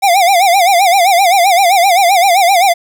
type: tone with vibrato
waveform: square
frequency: 740 Hz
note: F#5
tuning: in tune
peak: -7 dBFS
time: 0.02-2.74 s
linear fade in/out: 20 ms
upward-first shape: sine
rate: 7.7 Hz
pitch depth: 150 cents each way
effects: 8-bit